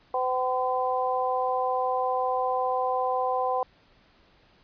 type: harmonic tone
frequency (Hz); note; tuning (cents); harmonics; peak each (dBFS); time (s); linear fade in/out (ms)
254.6; C4; -47; 2 / 3 / 4; -28 / -27 / -29; 0.14-3.63; 2
effects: pink hiss -60 dBFS RMS until 4.63 s + resampled to 11025 Hz